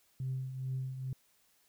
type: tone with tremolo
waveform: sine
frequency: 130.81 Hz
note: C3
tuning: in tune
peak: -31 dBFS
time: 0.2-1.13 s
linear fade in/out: 2 ms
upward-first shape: triangle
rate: 2.3 Hz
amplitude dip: 65%
effects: tanh soft clip ceiling -29 dBFS + white hiss -70 dBFS RMS until 1.68 s